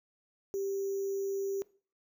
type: tone with sample-and-hold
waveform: sine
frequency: 392 Hz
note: G4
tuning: in tune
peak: -31 dBFS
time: 0.54-1.62 s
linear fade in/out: 0 ms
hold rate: 6300 Hz
effects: noise-tail reverb RT60 0.4 s tail -20 dB re dry